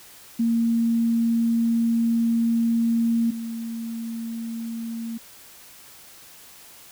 sine tone pair in turn, 230.6 / 229.3 Hz, A#3 / A#3, -19 / -28 cents, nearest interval unison, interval 9 cents, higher first, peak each -18 / -28 dBFS, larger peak first, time 0.39-3.31 / 3.31-5.18 s, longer first, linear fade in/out 10 ms, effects white hiss -47 dBFS RMS until 6.91 s

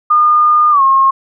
sine tone with pitch glide, 1216 to 1077.1 Hz, D#6 to C6, -40 to +50 cents, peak -6 dBFS, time 0.1-1.11 s, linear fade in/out 10 ms, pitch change -210 cents, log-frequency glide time 0.71-0.82 s, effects none

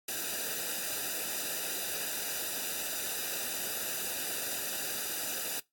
white noise with comb filter, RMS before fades -35 dBFS, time 0.08-5.6 s, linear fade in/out 5 ms, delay 0.92 ms, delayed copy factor -0.85, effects noise-tail reverb RT60 0.2 s tail -24 dB re dry + AAC 64 kbps

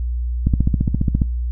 click train, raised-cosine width 5 ms, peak -4 dBFS, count 12, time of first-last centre 0.47-1.218 s, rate 14.7 Hz, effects noise-tail reverb RT60 0.2 s tail -22 dB re dry + added 60 Hz sine -19 dBFS peak until 1.51 s

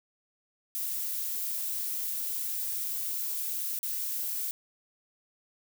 violet noise with dropouts, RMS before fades -33 dBFS, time 0.75-4.51 s, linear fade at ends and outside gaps 0 ms, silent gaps 3.789-3.83 s, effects none

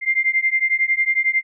sine beating tone pair, 2093 / 2104 Hz, C7 / C7, 0 / +9 cents, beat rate 11 Hz, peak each -19 dBFS, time 0.01-1.43 s, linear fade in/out 50 ms, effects none

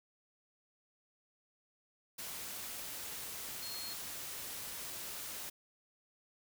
sine tone in noise, 4266 Hz, C8, 33 cents sharp, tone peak -44 dBFS, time 3.62-3.94 s, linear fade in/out 10 ms, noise white, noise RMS -44 dBFS, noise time 2.18-5.5 s, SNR -3 dB, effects none

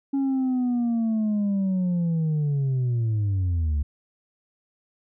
sine linear sweep, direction down, 277.2 to 70 Hz, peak -18 dBFS, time 0.13-3.83 s, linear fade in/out 10 ms, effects tanh soft clip ceiling -20 dBFS

